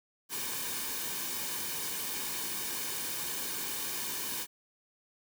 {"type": "noise with comb filter", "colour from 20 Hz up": "white", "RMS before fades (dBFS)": -36, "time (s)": [0.29, 4.47], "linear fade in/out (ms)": 50, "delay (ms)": 1.5, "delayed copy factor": -0.6, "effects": []}